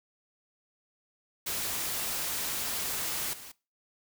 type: noise with level steps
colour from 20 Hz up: white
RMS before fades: -33 / -46 dBFS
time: 1.46-3.52 s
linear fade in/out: 10 ms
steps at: 3.33 s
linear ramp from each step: 5 ms
effects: noise-tail reverb RT60 0.3 s tail -21 dB re dry